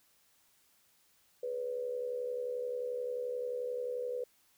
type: tone with amplitude modulation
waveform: sine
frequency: 493.9 Hz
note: B4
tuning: in tune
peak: -31 dBFS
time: 1.43-4.24 s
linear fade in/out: 5 ms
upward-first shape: sine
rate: 71.4 Hz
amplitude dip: 65%
effects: white hiss -69 dBFS RMS until 4.57 s